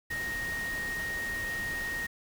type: tone in noise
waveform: sine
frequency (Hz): 1864.7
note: A#6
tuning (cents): 0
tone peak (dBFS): -32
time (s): 0.1-2.07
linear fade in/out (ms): 10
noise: pink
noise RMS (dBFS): -41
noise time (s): 0.1-2.07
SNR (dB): +6
effects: none